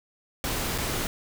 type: noise with dropouts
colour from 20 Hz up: pink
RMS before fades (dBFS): -29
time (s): 0.44-1.07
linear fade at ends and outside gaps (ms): 1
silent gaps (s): 0.779-0.784
effects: none